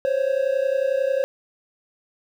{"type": "tone pair together", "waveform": "triangle", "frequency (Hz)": [523.3, 554.4], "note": ["C5", "C#5"], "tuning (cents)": [0, 0], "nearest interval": "minor second", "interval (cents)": 100, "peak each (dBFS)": -20, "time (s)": [0.05, 1.24], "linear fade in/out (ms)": 0, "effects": ["9-bit"]}